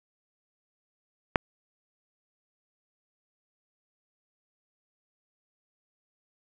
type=click; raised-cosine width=0.5 ms; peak=-5 dBFS; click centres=1.358 s; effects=none